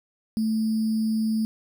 sine tone with sample-and-hold, 220 Hz, A3, in tune, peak -21 dBFS, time 0.37-1.45 s, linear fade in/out 0 ms, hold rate 4900 Hz, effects none

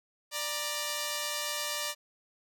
5% pulse tone pair together, 591 / 943.9 Hz, D5 / A#5, +11 / +21 cents, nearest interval minor sixth, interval 810 cents, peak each -22 / -25 dBFS, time 0.31-1.95 s, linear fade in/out 50 ms, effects none

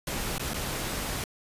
pink noise with dropouts, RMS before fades -32 dBFS, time 0.07-1.24 s, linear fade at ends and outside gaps 2 ms, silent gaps 0.382-0.395 / 0.535-0.542 s, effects resampled to 32000 Hz

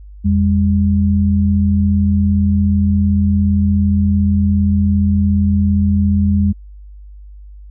sine tone pair together, 84.55 / 201.9 Hz, E2 / G#3, +44 / -49 cents, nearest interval octave + minor third, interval 1507 cents, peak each -13 dBFS, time 0.24-6.53 s, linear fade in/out 20 ms, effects added 50 Hz sine -33 dBFS peak until 7.7 s

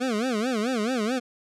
25% pulse tone with vibrato, 234.2 Hz, A#3, 8 cents sharp, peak -20 dBFS, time 0-1.2 s, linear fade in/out 20 ms, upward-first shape sine, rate 4.6 Hz, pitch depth 210 cents each way, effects low-pass 8000 Hz 12 dB/octave

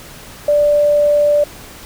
sine tone, 587.3 Hz, D5, in tune, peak -9 dBFS, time 0.48-1.44 s, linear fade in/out 5 ms, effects pink hiss -36 dBFS RMS until 1.85 s

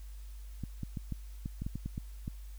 clicks, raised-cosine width 5 ms, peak -24 dBFS, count 11, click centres 0.637 / 0.833 / 0.972 / 1.123 / 1.459 / 1.62 / 1.665 / 1.756 / 1.86 / 1.979 / 2.279 s, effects added 50 Hz sine -43 dBFS peak until 2.58 s + white hiss -62 dBFS RMS until 2.58 s

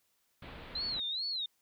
pink low-pass noise, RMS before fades -48 dBFS, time 0.42-1 s, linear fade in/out 5 ms, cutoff 4000 Hz, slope 48 dB/octave
sine tone with vibrato, 3996 Hz, B7, 20 cents sharp, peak -33 dBFS, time 0.75-1.46 s, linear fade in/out 5 ms, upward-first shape sine, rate 2.4 Hz, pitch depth 180 cents each way
effects white hiss -75 dBFS RMS until 1.61 s

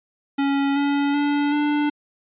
square tone with pitch steps, 278.3 / 283.7 / 289.1 / 294.7 Hz, C#4 / C#4 / D4 / D4, +7 / +40 / -27 / +6 cents, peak -19 dBFS, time 0.38-1.9 s, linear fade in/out 10 ms, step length 380 ms, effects resampled to 8000 Hz

